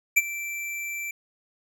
square tone with ADSR envelope, 2340 Hz, D7, 7 cents flat, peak -14 dBFS, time 0.16-1.11 s, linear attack 15 ms, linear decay 34 ms, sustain -17 dB, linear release 3 ms, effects none

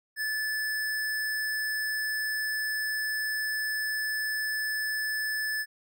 square tone, 1737 Hz, A6, 23 cents flat, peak -29 dBFS, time 0.16-5.66 s, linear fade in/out 50 ms, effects none

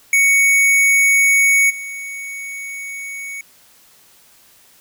square tone with level steps, 2228 Hz, C#7, 8 cents sharp, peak -11 / -27 dBFS, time 0.13-3.41 s, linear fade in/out 2 ms, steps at 1.69 s, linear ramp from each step 20 ms, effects white hiss -50 dBFS RMS until 4.8 s

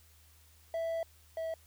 triangle tone pair in turn, 659.3 / 650.2 Hz, E5 / E5, 0 / -24 cents, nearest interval unison, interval 24 cents, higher first, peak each -30 / -32 dBFS, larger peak first, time 0.74-1.03 / 1.37-1.54 s, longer first, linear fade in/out 2 ms, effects added 78 Hz sine -61 dBFS peak until 1.66 s + white hiss -64 dBFS RMS until 1.66 s

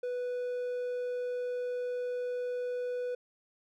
triangle tone, 493.9 Hz, B4, in tune, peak -30 dBFS, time 0.03-3.15 s, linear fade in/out 5 ms, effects none

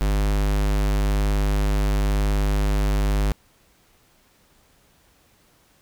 square tone, 50.5 Hz, G#1, 48 cents flat, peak -19 dBFS, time 0.01-3.32 s, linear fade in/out 0 ms, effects pink hiss -59 dBFS RMS until 5.81 s

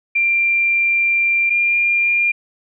sine tone pair in turn, 2374 / 2399 Hz, D7 / D7, +18 / +36 cents, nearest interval unison, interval 18 cents, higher second, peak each -13 dBFS, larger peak neither, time 0.15-1.5 / 1.5-2.32 s, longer first, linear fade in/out 10 ms, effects none

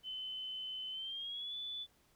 sine tone with pitch glide, 3042 to 3474 Hz, F#7 to A7, +47 to -23 cents, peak -40 dBFS, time 0.03-1.87 s, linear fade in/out 50 ms, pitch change +230 cents, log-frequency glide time 0.91-1.56 s, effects pink hiss -71 dBFS RMS until 2.15 s

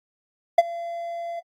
triangle tone with ADSR envelope, 682 Hz, F5, 41 cents flat, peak -6 dBFS, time 0.58-1.41 s, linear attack 5 ms, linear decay 32 ms, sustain -21 dB, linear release 27 ms, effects AAC 48 kbps

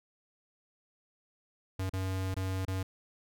square tone with dropouts, 94.5 Hz, F#2, 37 cents sharp, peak -32 dBFS, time 1.79-2.83 s, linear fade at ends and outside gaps 5 ms, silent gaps 1.896-1.934 / 2.343-2.365 / 2.652-2.679 s, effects none

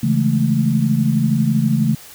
sine chord, A major seventh, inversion first, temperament equal, 138.59 / 164.81 / 207.7 / 220 Hz, C#3 / E3 / G#3 / A3, 0 / 0 / 0 / 0 cents, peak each -18 / -20 / -23 / -17 dBFS, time 0.03-1.95 s, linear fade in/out 5 ms, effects white hiss -40 dBFS RMS until 2.14 s

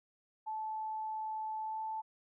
sine tone with pitch glide, 871 to 877.6 Hz, A5 to A5, -18 to -5 cents, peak -36 dBFS, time 0.46-2.02 s, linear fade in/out 20 ms, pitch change +13 cents, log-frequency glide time 1.6-1.8 s, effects none

